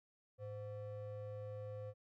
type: ring-modulated tone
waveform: triangle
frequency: 311.1 Hz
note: D#4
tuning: in tune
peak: -39 dBFS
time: 0.38-1.94 s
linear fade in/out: 50 ms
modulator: 205 Hz
effects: none